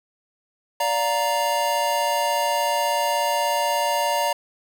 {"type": "chord", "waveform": "square", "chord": "Bb major", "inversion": "first", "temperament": "just", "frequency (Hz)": [582.7, 699.2, 932.3], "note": ["D5", "F5", "Bb5"], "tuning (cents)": [-14, 2, 0], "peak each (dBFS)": [-26, -28, -23], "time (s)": [0.8, 4.33], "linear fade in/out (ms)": 5, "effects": []}